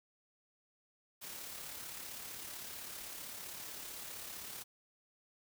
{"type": "noise with amplitude modulation", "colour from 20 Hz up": "white", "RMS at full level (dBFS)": -45, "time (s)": [1.21, 4.64], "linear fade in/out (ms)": 20, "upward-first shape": "sine", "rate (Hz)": 35.6, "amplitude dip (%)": 35, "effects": []}